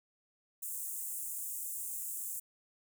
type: high-pass noise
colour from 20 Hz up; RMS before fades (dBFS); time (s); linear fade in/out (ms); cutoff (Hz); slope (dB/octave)
pink; -40; 0.62-2.4; 10; 7400; 48
effects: none